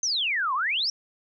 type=exponential two-way sweep; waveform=sine; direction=down then up; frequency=6380 to 987.8 to 5720 Hz; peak=-23 dBFS; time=0.03-0.9 s; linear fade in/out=2 ms; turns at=0.54 s; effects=none